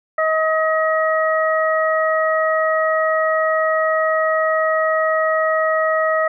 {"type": "harmonic tone", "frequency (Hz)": 634, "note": "D#5", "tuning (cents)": 32, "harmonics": [1, 2, 3], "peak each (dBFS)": [-17, -20, -22], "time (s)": [0.18, 6.28], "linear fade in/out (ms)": 5, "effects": []}